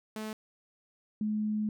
sawtooth / sine tone pair in turn, 216.6 / 213 Hz, A3 / G#3, -27 / +44 cents, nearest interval unison, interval 29 cents, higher first, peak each -32 / -28 dBFS, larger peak second, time 0.16-0.33 / 1.21-1.69 s, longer second, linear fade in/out 2 ms, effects none

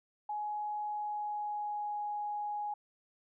sine tone with pitch glide, 839 to 831.8 Hz, G#5 to G#5, +17 to +2 cents, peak -34 dBFS, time 0.29-2.74 s, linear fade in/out 5 ms, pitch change -15 cents, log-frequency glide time 0.83-1.99 s, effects none

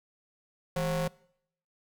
40% pulse ring-modulated tone, 186.3 Hz, F#3, 12 cents sharp, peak -24 dBFS, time 0.76-1.08 s, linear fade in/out 5 ms, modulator 349 Hz, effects noise-tail reverb RT60 0.7 s tail -23 dB re dry

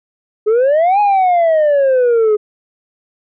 sine exponential two-way sweep, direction up then down, 415.3 to 839 to 415.3 Hz, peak -6 dBFS, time 0.46-2.37 s, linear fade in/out 20 ms, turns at 1 s, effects tanh soft clip ceiling -8 dBFS

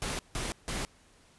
pink noise bursts, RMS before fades -34 dBFS, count 3, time 0.02-0.85 s, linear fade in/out 0 ms, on 170 ms, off 160 ms, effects pink hiss -61 dBFS RMS until 1.38 s + resampled to 24000 Hz

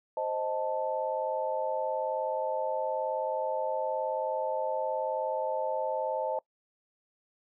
sine chord, A diminished, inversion first, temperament equal, 523.3 / 622.3 / 880 Hz, C5 / Eb5 / A5, 0 / 0 / 0 cents, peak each -33 dBFS, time 0.17-6.39 s, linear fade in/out 2 ms, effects noise-tail reverb RT60 0.1 s tail -23 dB re dry

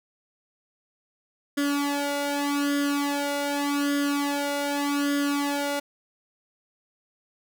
sawtooth tone with flanger, 285.6 Hz, D4, 48 cents flat, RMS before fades -26 dBFS, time 1.57-5.8 s, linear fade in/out 10 ms, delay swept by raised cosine 0.6 to 1.43 ms, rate 0.84 Hz, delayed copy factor +0.9, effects none

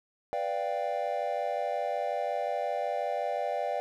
triangle chord, G dominant seventh, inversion first, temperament equal, 493.9 / 587.3 / 698.5 / 784 Hz, B4 / D5 / F5 / G5, 0 / 0 / 0 / 0 cents, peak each -35 / -31 / -32 / -33 dBFS, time 0.33-3.8 s, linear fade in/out 0 ms, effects none

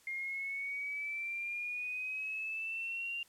sine exponential sweep, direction up, 2121 to 2788 Hz, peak -36 dBFS, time 0.07-3.23 s, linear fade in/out 2 ms, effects white hiss -65 dBFS RMS until 3.28 s + low-pass 12000 Hz 12 dB/octave

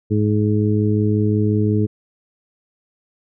harmonic tone, 105.6 Hz, G#2, 29 cents sharp, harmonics 1 / 2 / 3 / 4, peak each -17 / -20 / -22 / -23 dBFS, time 0.1-1.87 s, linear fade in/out 20 ms, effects none

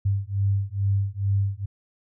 sine beating tone pair, 98 / 100.3 Hz, G2 / G2, 0 / +40 cents, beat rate 2.3 Hz, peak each -24 dBFS, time 0.05-1.66 s, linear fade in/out 10 ms, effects none

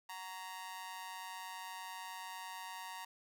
sawtooth tone with amplitude modulation, 932.3 Hz, A#5, in tune, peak -37 dBFS, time 0.09-3.05 s, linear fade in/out 5 ms, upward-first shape sine, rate 191 Hz, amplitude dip 85%, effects none

